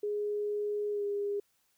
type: tone with pitch glide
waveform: sine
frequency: 415.3 to 406.5 Hz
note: G#4 to G#4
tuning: 0 to -37 cents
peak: -30 dBFS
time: 0.03-1.4 s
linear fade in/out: 5 ms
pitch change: -37 cents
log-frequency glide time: 0.91-1.04 s
effects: white hiss -73 dBFS RMS until 1.77 s